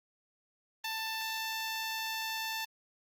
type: tone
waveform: 10% pulse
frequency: 887 Hz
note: A5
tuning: 14 cents sharp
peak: -26 dBFS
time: 0.84-2.65 s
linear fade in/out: 5 ms
effects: Opus 24 kbps